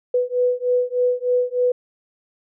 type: beating tone pair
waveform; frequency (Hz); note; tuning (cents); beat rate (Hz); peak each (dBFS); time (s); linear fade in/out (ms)
sine; 493.7 / 497; B4 / B4; -1 / +11; 3.3; -20; 0.14-1.72; 5
effects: none